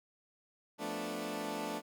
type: chord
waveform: 15% pulse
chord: B half-diminished seventh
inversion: second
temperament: equal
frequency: 174.61 / 220 / 246.9 / 293.7 Hz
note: F3 / A3 / B3 / D4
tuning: 0 / 0 / 0 / 0 cents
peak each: -40 / -35 / -39 / -34 dBFS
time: 0.78-1.82 s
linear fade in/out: 50 ms
effects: none